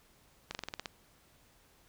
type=slowing click train; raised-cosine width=0.2 ms; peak=-20 dBFS; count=8; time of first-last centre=0.51-0.858 s; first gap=39 ms; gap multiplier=1.08; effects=pink hiss -65 dBFS RMS until 1.88 s